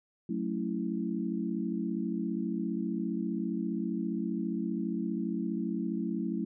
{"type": "chord", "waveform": "sine", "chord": "F# minor seventh", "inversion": "none", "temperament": "equal", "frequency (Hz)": [185, 220, 277.2, 329.6], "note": ["F#3", "A3", "C#4", "E4"], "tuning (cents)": [0, 0, 0, 0], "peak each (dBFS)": [-35, -34, -38, -36], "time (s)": [0.29, 6.45], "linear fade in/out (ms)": 5, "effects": []}